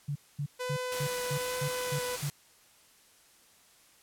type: tone bursts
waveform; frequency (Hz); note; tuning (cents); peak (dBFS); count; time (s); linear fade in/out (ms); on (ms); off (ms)
sine; 144; D3; -34; -30; 8; 0.08-2.298; 10; 76; 230
type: tone with vibrato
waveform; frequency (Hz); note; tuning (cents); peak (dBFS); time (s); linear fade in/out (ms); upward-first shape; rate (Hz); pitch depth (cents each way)
sawtooth; 500; B4; +21; -29; 0.59-2.17; 20; triangle; 1.2; 14
type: noise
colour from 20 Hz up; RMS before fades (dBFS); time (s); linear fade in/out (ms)
white; -38; 0.92-2.3; 0
effects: white hiss -61 dBFS RMS until 4.02 s + low-pass 12000 Hz 12 dB/octave